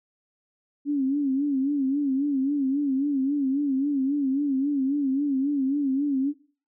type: tone with vibrato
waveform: sine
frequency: 277.2 Hz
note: C#4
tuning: in tune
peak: -21 dBFS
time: 0.85-6.34 s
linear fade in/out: 50 ms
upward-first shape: sine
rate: 3.7 Hz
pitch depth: 96 cents each way
effects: noise-tail reverb RT60 0.4 s tail -20 dB re dry